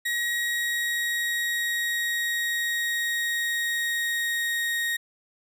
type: tone with pitch glide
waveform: 35% pulse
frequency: 1898 to 1869.7 Hz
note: A#6 to A#6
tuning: +31 to +5 cents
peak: -23 dBFS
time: 0.05-4.97 s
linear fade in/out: 10 ms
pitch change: -26 cents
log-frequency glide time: 0.24-4.63 s
effects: none